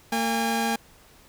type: tone pair together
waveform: sawtooth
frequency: 227.9 / 812 Hz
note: A#3 / G#5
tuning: -39 / -39 cents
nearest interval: octave + minor seventh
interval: 2200 cents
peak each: -22 dBFS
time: 0.12-0.76 s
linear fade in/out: 5 ms
effects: pink hiss -54 dBFS RMS until 1.28 s